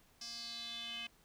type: tone with band-pass filter sweep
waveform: square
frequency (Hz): 233.5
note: A#3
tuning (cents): +3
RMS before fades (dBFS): -45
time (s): 0.21-1.07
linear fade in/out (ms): 5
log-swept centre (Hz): 5300 to 2800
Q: 5.9
effects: pink hiss -68 dBFS RMS until 1.24 s